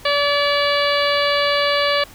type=harmonic tone; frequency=575 Hz; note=D5; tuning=37 cents flat; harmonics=1 / 2 / 3 / 4 / 5 / 6 / 7 / 8; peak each=-19 / -22 / -24 / -25 / -26 / -27 / -27 / -28 dBFS; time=0.05-2.04 s; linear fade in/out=5 ms; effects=pink hiss -43 dBFS RMS until 2.14 s